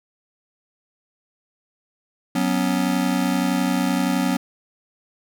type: chord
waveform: square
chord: F# suspended fourth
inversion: none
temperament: just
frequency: 185 / 246.7 / 277.5 Hz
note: F#3 / B3 / C#4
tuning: 0 / -2 / +2 cents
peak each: -24 dBFS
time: 2.35-4.37 s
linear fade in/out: 5 ms
effects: none